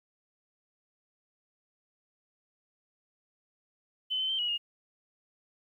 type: tone with pitch steps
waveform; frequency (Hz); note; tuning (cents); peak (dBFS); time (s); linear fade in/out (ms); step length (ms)
sine; 3041 / 3068 / 3125 / 2915 / 2848; F#7 / G7 / G7 / F#7 / F7; +47 / -38 / -6 / -26 / +33; -28; 4.1-4.58; 20; 96
effects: 11-bit